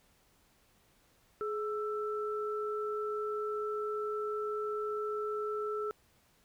sine tone pair together, 422.6 / 1327 Hz, G#4 / E6, +30 / +11 cents, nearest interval octave + minor sixth, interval 1981 cents, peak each -34 / -38 dBFS, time 1.41-5.91 s, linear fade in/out 0 ms, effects pink hiss -68 dBFS RMS until 6.44 s

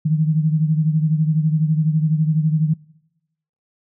sine beating tone pair, 154.5 / 166.5 Hz, D#3 / E3, -12 / +18 cents, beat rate 12 Hz, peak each -15 / -22 dBFS, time 0.05-2.74 s, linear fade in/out 10 ms, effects noise-tail reverb RT60 0.9 s tail -25 dB re dry

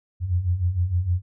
sine beating tone pair, 84.8 / 91.3 Hz, E2 / F#2, +50 / -23 cents, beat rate 6.5 Hz, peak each -26 / -21 dBFS, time 0.2-1.22 s, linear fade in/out 50 ms, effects none

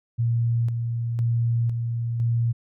sine tone with tremolo, 117.1 Hz, A#2, 8 cents sharp, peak -19 dBFS, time 0.18-2.53 s, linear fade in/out 20 ms, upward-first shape square, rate 0.99 Hz, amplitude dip 40%, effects none

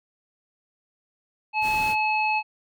harmonic tone, 860 Hz, A5, 40 cents flat, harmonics 1 / 3 / 5, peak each -23 / -24 / -39 dBFS, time 1.53-2.43 s, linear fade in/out 50 ms
pink noise, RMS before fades -36 dBFS, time 1.61-1.96 s, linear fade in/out 50 ms
effects none

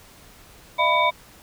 sine tone cluster, 610 / 680 / 994 / 2265 / 3637 Hz, D#5 / F5 / B5 / C#7 / A#7, -34 / -46 / +11 / +37 / -43 cents, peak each -25 / -26 / -19 / -23 / -28 dBFS, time 0.78-1.11 s, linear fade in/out 20 ms, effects pink hiss -49 dBFS RMS until 1.42 s

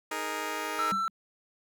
10% pulse chord, D# suspended fourth, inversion none, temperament just, 311.1 / 414.8 / 466.7 Hz, D#4 / G#4 / A#4, 0 / -2 / +2 cents, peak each -29 dBFS, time 0.11-0.92 s, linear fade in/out 5 ms
triangle tone, 1336 Hz, E6, 23 cents sharp, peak -25 dBFS, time 0.79-1.08 s, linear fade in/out 0 ms
sine tone with exponential decay, 196 Hz, G3, in tune, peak -30 dBFS, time 0.92-1.1 s, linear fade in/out 2 ms, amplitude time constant 37 ms
effects none

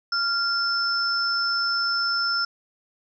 sine tone pair together, 1390 / 5284 Hz, F6 / E8, -9 / +3 cents, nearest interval octave + major seventh, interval 2312 cents, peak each -24 dBFS, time 0.12-2.45 s, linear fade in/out 5 ms, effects none

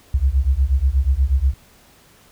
sine beating tone pair, 63 / 71.3 Hz, B1 / C#2, +35 / +49 cents, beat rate 8.3 Hz, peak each -17 dBFS, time 0.14-1.54 s, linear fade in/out 5 ms, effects pink hiss -51 dBFS RMS until 2.31 s

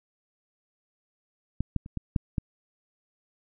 clicks, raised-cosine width 5 ms, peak -14 / -14 / -29 / -18 / -11 / -14 dBFS, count 6, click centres 1.606 / 1.763 / 1.861 / 1.973 / 2.162 / 2.382 s, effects none

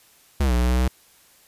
square linear two-way sweep, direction down then up, 73.42 to 59.8 to 63.9 Hz, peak -18 dBFS, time 0.4-0.88 s, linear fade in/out 5 ms, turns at 0.53 s, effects white hiss -55 dBFS RMS until 1.47 s + resampled to 32000 Hz

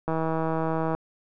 click train, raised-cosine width 1 ms, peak -14 dBFS, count 141, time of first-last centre 0.08-0.95 s, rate 161 Hz, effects none

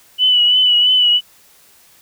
sine tone with vibrato, 2969 Hz, F#7, 5 cents sharp, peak -9 dBFS, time 0.18-1.21 s, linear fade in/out 50 ms, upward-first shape triangle, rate 3 Hz, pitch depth 43 cents each way, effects white hiss -49 dBFS RMS until 2.01 s

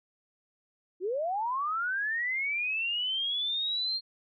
sine linear sweep, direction up, 337.5 to 4239 Hz, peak -28 dBFS, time 1-4.01 s, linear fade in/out 50 ms, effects none

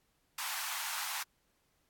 pink high-pass noise, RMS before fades -38 dBFS, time 0.38-1.23 s, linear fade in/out 5 ms, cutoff 810 Hz, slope 48 dB/octave, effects pink hiss -75 dBFS RMS until 1.89 s + AAC 64 kbps

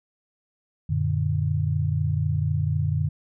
sine chord, Gb augmented, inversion none, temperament equal with one note detuned, 92.5 / 116.54 / 148.54 Hz, Gb2 / Bb2 / D3, 0 / 0 / +20 cents, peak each -25 / -28 / -24 dBFS, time 0.89-3.09 s, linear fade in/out 10 ms, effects none

